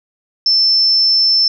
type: tone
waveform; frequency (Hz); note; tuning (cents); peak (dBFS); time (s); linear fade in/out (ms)
sine; 5310; E8; +12; -9; 0.46-1.48; 2
effects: none